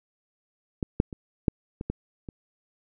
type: clicks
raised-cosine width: 3 ms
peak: -14 / -6 / -24 / -7 / -20 / -15 / -24 dBFS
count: 7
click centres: 0.828 / 1.001 / 1.128 / 1.482 / 1.811 / 1.9 / 2.288 s
effects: none